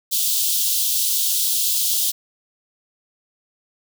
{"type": "high-pass noise", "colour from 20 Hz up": "white", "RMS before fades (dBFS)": -20, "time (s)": [0.11, 2.12], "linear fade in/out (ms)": 20, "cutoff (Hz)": 3100, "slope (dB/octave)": 48, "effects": []}